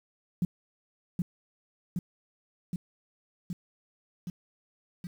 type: tone with echo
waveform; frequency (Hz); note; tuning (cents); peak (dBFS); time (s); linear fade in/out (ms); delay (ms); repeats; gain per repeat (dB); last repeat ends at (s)
sine; 176.7; F3; +21; -23; 0.42-0.45; 2; 770; 6; -2; 5.07
effects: 9-bit